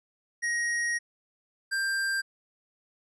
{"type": "tone pair in turn", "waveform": "square", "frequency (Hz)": [1883, 1585.1], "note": ["A#6", "G6"], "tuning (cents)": [17, 19], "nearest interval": "minor third", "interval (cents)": 298, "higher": "first", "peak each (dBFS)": [-27, -27], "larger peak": "neither", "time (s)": [[0.42, 0.99], [1.71, 2.22]], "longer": "first", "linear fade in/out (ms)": 20, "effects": ["resampled to 24000 Hz"]}